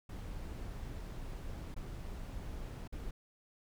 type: noise with dropouts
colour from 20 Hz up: brown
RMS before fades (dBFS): -43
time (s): 0.09-3.11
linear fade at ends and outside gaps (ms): 5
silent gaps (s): 1.744-1.763 / 2.877-2.924
effects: none